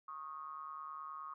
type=ring-modulated tone; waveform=triangle; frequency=74.8 Hz; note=D2; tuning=32 cents sharp; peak=-39 dBFS; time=0.08-1.34 s; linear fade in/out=5 ms; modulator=1170 Hz; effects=none